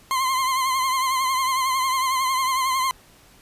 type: tone with vibrato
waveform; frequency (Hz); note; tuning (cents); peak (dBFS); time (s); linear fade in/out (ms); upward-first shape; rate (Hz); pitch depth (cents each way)
40% pulse; 1046.5; C6; 0; -19; 0.11-2.91; 0; triangle; 11; 63
effects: pink hiss -52 dBFS RMS until 3.41 s + resampled to 32000 Hz